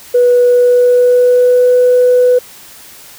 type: tone with pitch glide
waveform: sine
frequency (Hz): 489.8 to 496.9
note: B4 to B4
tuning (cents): -14 to +11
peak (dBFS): -4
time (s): 0.14-2.39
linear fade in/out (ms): 10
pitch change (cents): +25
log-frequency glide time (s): 0.44-1.72
effects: tanh soft clip ceiling -1 dBFS + white hiss -36 dBFS RMS until 3.18 s